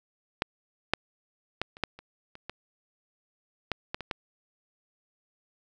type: clicks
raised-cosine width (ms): 0.3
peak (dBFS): -9 / -6 / -12 / -30 / -10 / -29 / -29 / -20 / -12 / -15 / -21 / -14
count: 12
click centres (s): 0.421 / 0.936 / 1.616 / 1.769 / 1.837 / 1.99 / 2.354 / 2.496 / 3.717 / 3.945 / 4.007 / 4.112
effects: none